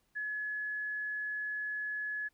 sine tone, 1700 Hz, G#6, 40 cents sharp, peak -34 dBFS, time 0.15-2.29 s, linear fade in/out 20 ms, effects pink hiss -75 dBFS RMS until 2.33 s

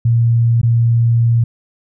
sine tone with dropouts, 116.8 Hz, A#2, 4 cents sharp, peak -9 dBFS, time 0.05-1.44 s, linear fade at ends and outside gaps 5 ms, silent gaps 0.615-0.631 s, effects none

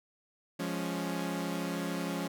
sawtooth chord, Db major, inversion first, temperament equal, 174.61 / 207.7 / 277.2 Hz, F3 / Ab3 / Db4, 0 / 0 / 0 cents, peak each -32 / -35 / -33 dBFS, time 0.59-2.28 s, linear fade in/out 10 ms, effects none

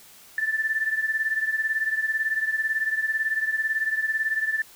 sine beating tone pair, 1760 / 1778 Hz, A6 / A6, 0 / +18 cents, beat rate 18 Hz, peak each -24 / -28 dBFS, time 0.38-4.62 s, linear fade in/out 2 ms, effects white hiss -50 dBFS RMS until 4.75 s

